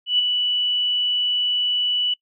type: tone with ADSR envelope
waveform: sine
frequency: 2960 Hz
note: F#7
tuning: in tune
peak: -13 dBFS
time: 0.06-2.14 s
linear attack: 130 ms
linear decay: 11 ms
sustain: -5 dB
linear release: 6 ms
effects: noise-tail reverb RT60 0.1 s tail -24 dB re dry